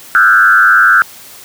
sine tone with frequency modulation, 1460 Hz, F#6, 24 cents flat, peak -4 dBFS, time 0.15-1.02 s, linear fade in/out 0 ms, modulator 102 Hz, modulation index 1.4, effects white hiss -35 dBFS RMS until 1.44 s + high-pass 80 Hz 12 dB/octave

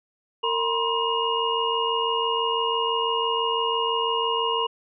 sine tone cluster, 457.2 / 963 / 1049 / 2857 Hz, A#4 / B5 / C6 / F7, -34 / -44 / +4 / +39 cents, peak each -27 dBFS, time 0.43-4.67 s, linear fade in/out 10 ms, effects none

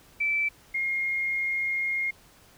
sine tone pair in turn, 2323 / 2137 Hz, D7 / C7, -20 / +36 cents, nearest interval minor second, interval 144 cents, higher first, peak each -23 / -25 dBFS, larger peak first, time 0.2-0.49 / 0.74-2.11 s, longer second, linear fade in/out 10 ms, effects pink hiss -56 dBFS RMS until 2.57 s

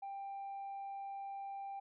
sine tone, 790 Hz, G5, 13 cents sharp, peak -40 dBFS, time 0.02-1.8 s, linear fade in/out 10 ms, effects tanh soft clip ceiling -40 dBFS

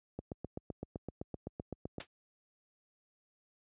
click train, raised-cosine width 2 ms, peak -26 dBFS, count 15, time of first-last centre 0.19-1.983 s, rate 7.81 Hz
white noise with exponential decay, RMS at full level -34 dBFS, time 2-2.07 s, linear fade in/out 2 ms, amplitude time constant 15 ms
effects high-pass 60 Hz 12 dB/octave + resampled to 8000 Hz

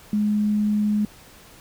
sine tone, 209.7 Hz, G#3, 17 cents sharp, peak -18 dBFS, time 0.13-1.05 s, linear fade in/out 2 ms, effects pink hiss -48 dBFS RMS until 1.6 s

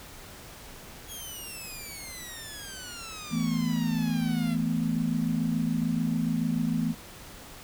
10% pulse exponential sweep, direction down, 3349 to 667 Hz, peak -31 dBFS, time 1.07-4.57 s, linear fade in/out 50 ms
sine chord, E suspended fourth, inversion none, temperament equal, 164.81 / 220 / 246.9 Hz, E3 / A3 / B3, 0 / 0 / 0 cents, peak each -29 dBFS, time 3.3-6.95 s, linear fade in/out 50 ms
effects pink hiss -46 dBFS RMS until 7.63 s

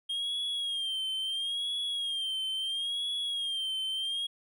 triangle tone with vibrato, 3225 Hz, G7, 48 cents sharp, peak -29 dBFS, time 0.09-4.27 s, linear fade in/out 10 ms, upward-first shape sine, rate 0.74 Hz, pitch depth 75 cents each way, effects none

